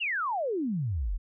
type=exponential sweep; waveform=sine; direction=down; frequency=2975 to 37.15 Hz; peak=-27 dBFS; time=0-1.18 s; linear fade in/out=20 ms; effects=none